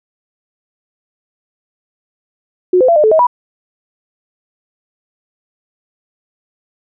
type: tone with pitch steps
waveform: sine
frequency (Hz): 364.3 / 511 / 677 / 604 / 435 / 635 / 977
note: F#4 / C5 / E5 / D5 / A4 / D#5 / B5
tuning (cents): -27 / -41 / +46 / +48 / -20 / +35 / -19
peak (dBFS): -6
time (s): 2.73-3.269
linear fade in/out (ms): 5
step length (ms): 77
effects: none